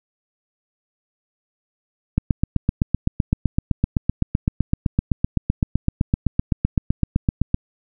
click train, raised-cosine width 5 ms, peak -4 dBFS, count 43, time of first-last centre 2.18-7.544 s, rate 7.83 Hz, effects none

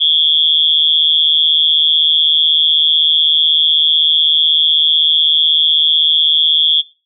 sine tone with amplitude modulation, 3355 Hz, G#7, 17 cents sharp, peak -4 dBFS, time 0-6.82 s, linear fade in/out 20 ms, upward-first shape sine, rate 156 Hz, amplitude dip 100%, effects noise-tail reverb RT60 0.3 s tail -17 dB re dry

